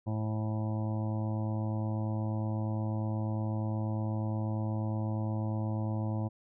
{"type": "harmonic tone", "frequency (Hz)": 108.4, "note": "A2", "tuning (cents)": -25, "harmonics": [1, 2, 3, 5, 6, 7, 8, 9], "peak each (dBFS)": [-31, -37, -41, -45, -47, -48, -49, -50], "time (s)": [0.06, 6.29], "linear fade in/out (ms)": 20, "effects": []}